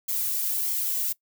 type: noise with flanger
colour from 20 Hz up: violet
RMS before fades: -27 dBFS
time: 0.08-1.13 s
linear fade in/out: 10 ms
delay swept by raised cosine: 0.9 to 2.1 ms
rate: 1.6 Hz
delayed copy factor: +0.5
effects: noise-tail reverb RT60 0.1 s tail -21 dB re dry